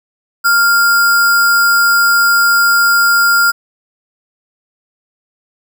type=tone with sample-and-hold; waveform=sine; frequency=1396.9 Hz; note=F6; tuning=in tune; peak=-7 dBFS; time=0.44-3.52 s; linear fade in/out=20 ms; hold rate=6300 Hz; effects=none